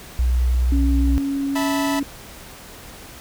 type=tone; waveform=sine; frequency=61.8 Hz; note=B1; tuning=2 cents sharp; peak=-15 dBFS; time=0.19-1.18 s; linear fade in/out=0 ms
type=tone with pitch glide; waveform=sine; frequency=277.2 to 280.3 Hz; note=C#4 to C#4; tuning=0 to +19 cents; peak=-20 dBFS; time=0.72-2.03 s; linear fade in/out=2 ms; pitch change=+19 cents; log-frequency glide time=1.48-1.8 s
type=chord; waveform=sawtooth; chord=E suspended fourth; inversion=none; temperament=equal with one note detuned; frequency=651.3 / 880 / 987.8 Hz; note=E5 / A5 / B5; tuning=-21 / 0 / 0 cents; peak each=-23 / -25 / -23 dBFS; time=1.55-2 s; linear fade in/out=10 ms
effects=pink hiss -40 dBFS RMS until 3.2 s